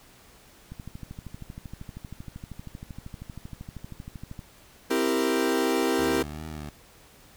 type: click train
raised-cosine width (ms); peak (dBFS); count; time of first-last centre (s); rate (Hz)
5; -26; 48; 0.72-4.392; 12.8
type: chord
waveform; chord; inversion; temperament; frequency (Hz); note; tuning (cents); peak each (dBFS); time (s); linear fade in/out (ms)
40% pulse; C dominant seventh; none; equal; 261.6 / 329.6 / 392 / 466.2; C4 / E4 / G4 / Bb4; 0 / 0 / 0 / 0; -28 / -27 / -27 / -28; 4.9-6.23; 10
type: tone with vibrato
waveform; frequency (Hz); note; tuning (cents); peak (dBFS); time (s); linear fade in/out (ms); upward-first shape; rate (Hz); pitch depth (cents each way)
15% pulse; 76.4; D#2; -31; -29; 5.98-6.7; 10; triangle; 2.6; 70
effects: pink hiss -54 dBFS RMS until 7.36 s